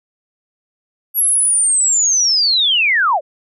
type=linear sweep; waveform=sine; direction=down; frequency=11580 to 518 Hz; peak=-11 dBFS; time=1.14-3.21 s; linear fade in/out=50 ms; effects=none